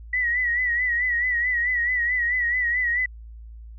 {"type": "tone with vibrato", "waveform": "sine", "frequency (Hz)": 1943, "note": "B6", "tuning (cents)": -29, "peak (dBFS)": -20, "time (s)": [0.13, 3.06], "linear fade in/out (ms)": 5, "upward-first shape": "sine", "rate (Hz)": 4.6, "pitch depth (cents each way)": 66, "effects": ["added 56 Hz sine -38 dBFS peak until 3.78 s"]}